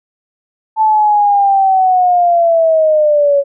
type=linear sweep; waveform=sine; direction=down; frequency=880 to 556 Hz; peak=-7 dBFS; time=0.76-3.44 s; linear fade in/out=50 ms; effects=none